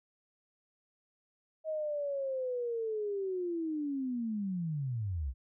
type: linear sweep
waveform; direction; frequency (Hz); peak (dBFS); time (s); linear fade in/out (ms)
sine; down; 636 to 58.27; -32; 1.64-5.34; 50
effects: none